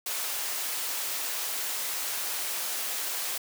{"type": "high-pass noise", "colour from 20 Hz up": "white", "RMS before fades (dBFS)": -32, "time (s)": [0.06, 3.38], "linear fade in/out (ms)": 5, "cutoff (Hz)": 470, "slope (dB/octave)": 12, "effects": []}